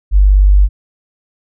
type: tone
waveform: sine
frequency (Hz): 48.96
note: G1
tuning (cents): -1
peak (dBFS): -4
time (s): 0.11-0.69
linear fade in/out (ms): 50
effects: none